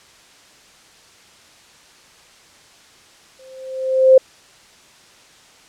sine tone with exponential growth, 523.3 Hz, C5, in tune, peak -3 dBFS, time 3.39-4.18 s, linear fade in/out 5 ms, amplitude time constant 170 ms, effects white hiss -48 dBFS RMS until 5.68 s + low-pass 7000 Hz 12 dB/octave

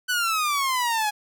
sawtooth exponential sweep, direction down, 1510 to 826 Hz, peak -18 dBFS, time 0.08-1.11 s, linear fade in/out 20 ms, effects none

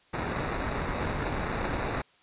pink noise with sample-and-hold, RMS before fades -31 dBFS, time 0.13-2.02 s, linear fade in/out 10 ms, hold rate 3150 Hz, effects white hiss -62 dBFS RMS until 2.22 s + resampled to 8000 Hz

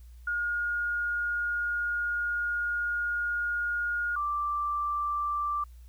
sine tone pair in turn, 1429 / 1174.4 Hz, F6 / D6, +39 / 0 cents, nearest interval minor third, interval 339 cents, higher first, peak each -27 dBFS, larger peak neither, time 0.27-4.16 / 4.16-5.64 s, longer first, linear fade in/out 5 ms, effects added 60 Hz sine -46 dBFS peak until 5.88 s + white hiss -67 dBFS RMS until 5.88 s

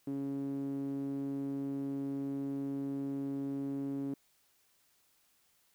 sawtooth tone with band-pass filter, 138.4 Hz, C#3, 2 cents flat, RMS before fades -37 dBFS, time 0.07-4.14 s, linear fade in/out 2 ms, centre 300 Hz, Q 5, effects white hiss -71 dBFS RMS until 5.74 s

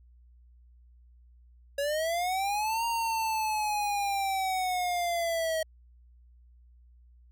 square linear two-way sweep, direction up then down, 554.4 to 932.3 to 634 Hz, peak -28 dBFS, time 1.78-5.63 s, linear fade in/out 5 ms, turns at 2.85 s, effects added 60 Hz sine -54 dBFS peak until 7.31 s

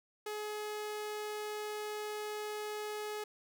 sawtooth tone, 422.5 Hz, G#4, 30 cents sharp, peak -34 dBFS, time 0.26-3.24 s, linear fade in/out 5 ms, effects none

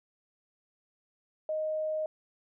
sine tone, 622.3 Hz, D#5, in tune, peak -29 dBFS, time 1.49-2.06 s, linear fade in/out 2 ms, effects none

